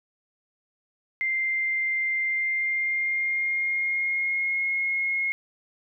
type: tone with pitch glide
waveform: sine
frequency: 2093 to 2158 Hz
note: C7 to C#7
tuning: 0 to -47 cents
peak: -23 dBFS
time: 1.21-5.32 s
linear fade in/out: 0 ms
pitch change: +53 cents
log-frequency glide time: 2.25-4.64 s
effects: none